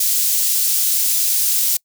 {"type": "high-pass noise", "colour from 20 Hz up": "white", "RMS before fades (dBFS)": -17, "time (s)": [0, 1.77], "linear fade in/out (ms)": 5, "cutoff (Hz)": 5000, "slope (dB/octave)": 12, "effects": ["noise-tail reverb RT60 0.1 s tail -26 dB re dry"]}